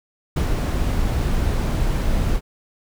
brown noise with ADSR envelope, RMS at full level -17 dBFS, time 0.36-2.41 s, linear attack 8 ms, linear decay 91 ms, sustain -3 dB, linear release 56 ms, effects none

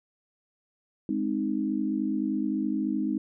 sine chord, Ab major, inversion none, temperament equal, 207.7 / 261.6 / 311.1 Hz, Ab3 / C4 / Eb4, 0 / 0 / 0 cents, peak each -30 / -30 / -29 dBFS, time 1.09-3.18 s, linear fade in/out 2 ms, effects none

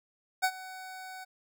25% pulse tone with ADSR envelope, 750 Hz, F#5, 23 cents sharp, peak -19 dBFS, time 0.42-1.25 s, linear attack 23 ms, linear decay 63 ms, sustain -19 dB, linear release 18 ms, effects none

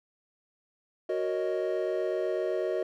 triangle chord, D# minor seventh, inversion first, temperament equal, 370 / 466.2 / 554.4 / 622.3 Hz, F#4 / A#4 / C#5 / D#5, 0 / 0 / 0 / 0 cents, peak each -29 / -32 / -35 / -30 dBFS, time 1.09-2.83 s, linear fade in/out 5 ms, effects none

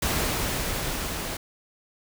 pink noise with level ramp, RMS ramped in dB -25 to -32 dBFS, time 0.02-1.37 s, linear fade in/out 5 ms, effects none

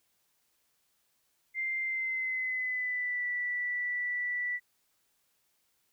sine tone with pitch glide, 2093 to 1964.2 Hz, C7 to B6, 0 to -10 cents, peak -30 dBFS, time 1.54-4.6 s, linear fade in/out 50 ms, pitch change -110 cents, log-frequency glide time 1.81-3.26 s, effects white hiss -74 dBFS RMS until 5.92 s

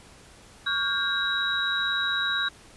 sine tone cluster, 1122 / 1418 / 1596 / 3849 Hz, C#6 / F6 / G6 / B7, +21 / +26 / +31 / -45 cents, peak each -34 / -31 / -28 / -27 dBFS, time 0.66-2.49 s, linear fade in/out 10 ms, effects pink hiss -51 dBFS RMS until 2.76 s + resampled to 24000 Hz

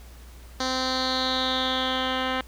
10% pulse tone with low-pass filter sweep, 259 Hz, C4, 17 cents flat, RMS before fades -26 dBFS, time 0.6-2.41 s, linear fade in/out 2 ms, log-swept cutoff 5100 to 2700 Hz, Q 5.7, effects added 60 Hz sine -43 dBFS peak until 2.47 s + pink hiss -52 dBFS RMS until 2.47 s

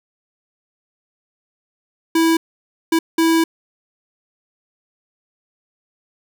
square tone bursts at uneven times, 327.6 Hz, E4, 11 cents flat, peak -13 dBFS, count 3, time 2.15-2.37 / 2.92-2.99 / 3.18-3.44 s, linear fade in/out 5 ms, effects none

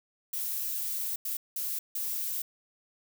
violet noise bursts at uneven times, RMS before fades -33 dBFS, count 4, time 0.33-1.16 / 1.25-1.37 / 1.56-1.79 / 1.95-2.42 s, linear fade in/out 5 ms, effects none

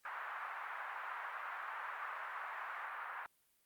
pink band-pass noise, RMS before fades -45 dBFS, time 0.05-3.26 s, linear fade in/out 0 ms, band 960 to 1700 Hz, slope 24 dB/octave, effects white hiss -75 dBFS RMS until 3.65 s + Opus 48 kbps

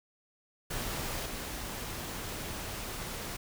pink noise with level steps, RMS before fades -36 / -39 dBFS, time 0.7-3.37 s, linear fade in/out 10 ms, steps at 1.25 s, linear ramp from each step 10 ms, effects none

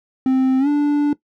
triangle tone with pitch glide, 261.6 to 291.9 Hz, C4 to D4, 0 to -10 cents, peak -11 dBFS, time 0.26-1.13 s, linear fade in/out 2 ms, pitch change +190 cents, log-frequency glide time 0.59-0.68 s, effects noise-tail reverb RT60 0.1 s tail -18 dB re dry

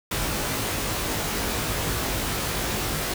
pink noise with comb filter, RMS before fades -27 dBFS, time 0.11-3.14 s, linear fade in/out 5 ms, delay 19 ms, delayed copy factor +0.95, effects none

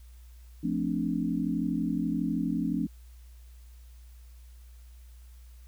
sine chord, D minor seventh, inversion first, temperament equal, 174.61 / 220 / 261.6 / 293.7 Hz, F3 / A3 / C4 / D4, 0 / 0 / 0 / 0 cents, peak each -32 dBFS, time 0.63-2.87 s, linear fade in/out 10 ms, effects added 60 Hz sine -47 dBFS peak until 5.67 s + white hiss -64 dBFS RMS until 5.67 s

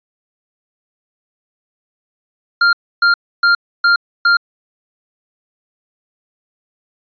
square tone bursts, 1396.9 Hz, F6, in tune, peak -9 dBFS, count 5, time 2.61-4.37 s, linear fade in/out 5 ms, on 120 ms, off 290 ms, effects resampled to 11025 Hz

